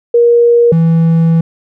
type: tone pair in turn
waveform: sine / triangle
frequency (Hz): 473.3 / 164.56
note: A#4 / E3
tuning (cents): +26 / -3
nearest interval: octave + tritone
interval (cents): 1829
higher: first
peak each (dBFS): -4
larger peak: neither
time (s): 0.14-0.72 / 0.72-1.41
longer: second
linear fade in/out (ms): 5
effects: none